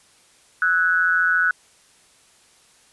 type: tone with amplitude modulation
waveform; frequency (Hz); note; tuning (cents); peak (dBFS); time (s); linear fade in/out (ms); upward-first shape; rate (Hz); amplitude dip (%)
sine; 1480; F#6; 0; -12; 0.62-1.51; 2; sine; 174; 80
effects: white hiss -55 dBFS RMS until 2.92 s + resampled to 24000 Hz